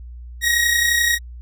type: tone pair together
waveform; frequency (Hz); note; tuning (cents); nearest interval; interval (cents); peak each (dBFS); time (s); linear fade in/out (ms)
sawtooth; 1864.7 / 1896.2; A#6 / A#6; 0 / +29; unison; 29; -18 / -13; 0.41-1.19; 50
effects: added 60 Hz sine -33 dBFS peak until 1.41 s